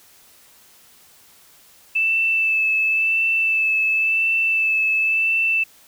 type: tone with vibrato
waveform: sine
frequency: 2637 Hz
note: E7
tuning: in tune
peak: -16 dBFS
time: 1.95-5.64 s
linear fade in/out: 10 ms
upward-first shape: sine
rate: 0.94 Hz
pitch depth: 20 cents each way
effects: white hiss -51 dBFS RMS until 5.87 s